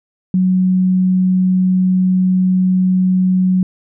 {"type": "tone", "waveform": "sine", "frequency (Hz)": 185, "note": "F#3", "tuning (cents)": 0, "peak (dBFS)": -10, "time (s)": [0.34, 3.63], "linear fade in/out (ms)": 2, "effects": []}